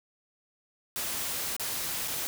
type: noise with dropouts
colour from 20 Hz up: white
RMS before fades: -33 dBFS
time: 0.96-2.27 s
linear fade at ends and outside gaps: 0 ms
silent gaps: 1.565-1.597 / 2.076-2.081 s
effects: none